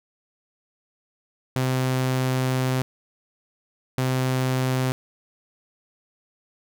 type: tone bursts at uneven times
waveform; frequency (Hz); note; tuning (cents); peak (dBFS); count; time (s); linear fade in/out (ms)
sawtooth; 129.4; C3; -19; -17; 2; 1.56-2.82 / 3.98-4.92; 0
effects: none